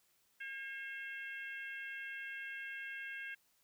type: harmonic tone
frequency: 539 Hz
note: C#5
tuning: 49 cents flat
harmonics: 3 / 4 / 5 / 6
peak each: -44 / -49 / -50 / -59 dBFS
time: 0.4-3.35 s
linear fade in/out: 10 ms
effects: white hiss -74 dBFS RMS until 3.63 s